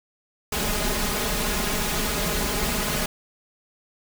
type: noise with comb filter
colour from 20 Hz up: pink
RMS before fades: -25 dBFS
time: 0.52-3.06 s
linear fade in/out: 5 ms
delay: 4.8 ms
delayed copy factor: +0.95
effects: none